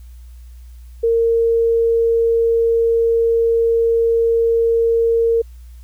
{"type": "tone", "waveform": "sine", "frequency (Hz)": 460, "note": "A#4", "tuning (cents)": -23, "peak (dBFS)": -12, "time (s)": [1.03, 5.42], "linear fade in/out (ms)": 10, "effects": ["added 60 Hz sine -35 dBFS peak until 5.83 s", "white hiss -57 dBFS RMS until 5.83 s"]}